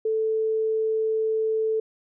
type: tone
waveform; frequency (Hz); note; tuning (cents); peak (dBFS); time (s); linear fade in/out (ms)
sine; 440; A4; 0; -21; 0.05-1.8; 5
effects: none